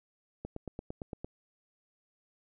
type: click train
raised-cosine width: 2 ms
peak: -25 dBFS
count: 8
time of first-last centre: 0.45-1.245 s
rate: 8.8 Hz
effects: none